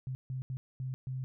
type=tone bursts at uneven times; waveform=sine; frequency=130 Hz; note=C3; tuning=11 cents flat; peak=-34 dBFS; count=5; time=0.07-0.15 / 0.3-0.42 / 0.5-0.57 / 0.8-0.94 / 1.07-1.24 s; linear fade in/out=0 ms; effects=none